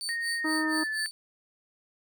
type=tone with tremolo; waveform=30% pulse; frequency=4543 Hz; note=C#8; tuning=42 cents sharp; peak=-28 dBFS; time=0.01-1.11 s; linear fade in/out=0 ms; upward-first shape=sine; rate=4.2 Hz; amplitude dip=95%
type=tone with pitch glide; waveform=sine; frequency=1857 to 1742.7 Hz; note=A#6 to A6; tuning=-7 to -17 cents; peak=-29 dBFS; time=0.09-1.06 s; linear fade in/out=0 ms; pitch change=-110 cents; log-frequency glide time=0.49-0.9 s
type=harmonic tone; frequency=313.2 Hz; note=D#4; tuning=11 cents sharp; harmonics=1 / 2 / 3 / 4 / 5; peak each=-28 / -41 / -37 / -37 / -48 dBFS; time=0.44-0.84 s; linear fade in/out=10 ms
effects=none